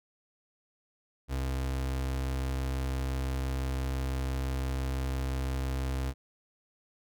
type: tone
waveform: 35% pulse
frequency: 65.9 Hz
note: C2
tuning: 13 cents sharp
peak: -28 dBFS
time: 1.28-6.14 s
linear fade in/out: 50 ms
effects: none